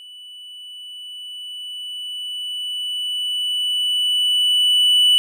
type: tone with level ramp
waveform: triangle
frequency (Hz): 2969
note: F#7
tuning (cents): +5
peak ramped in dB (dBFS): -36 to -9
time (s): 0-5.18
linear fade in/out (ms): 0
effects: none